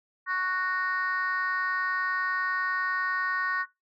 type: chord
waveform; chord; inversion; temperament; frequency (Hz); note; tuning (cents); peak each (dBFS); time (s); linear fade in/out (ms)
sine; F# major; second; just; 1110 / 1480 / 1850; C#6 / F#6 / A#6; +2 / 0 / -14; -29; 0.26-3.66; 50
effects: noise-tail reverb RT60 0.2 s tail -19 dB re dry + tanh soft clip ceiling -19 dBFS